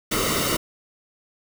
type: noise with comb filter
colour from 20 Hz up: pink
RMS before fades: -23 dBFS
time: 0.11-0.57 s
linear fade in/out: 10 ms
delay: 1.2 ms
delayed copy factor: -0.7
effects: none